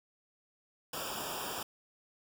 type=noise with comb filter; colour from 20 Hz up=pink; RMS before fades=-39 dBFS; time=0.93-1.63 s; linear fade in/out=5 ms; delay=0.48 ms; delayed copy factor=-1; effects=none